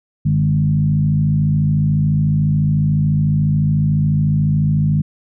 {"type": "tone with frequency modulation", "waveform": "sine", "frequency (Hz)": 149.8, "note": "D3", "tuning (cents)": 35, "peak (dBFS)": -12, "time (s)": [0.25, 5.02], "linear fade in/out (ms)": 10, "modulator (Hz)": 54, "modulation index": 0.91, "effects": []}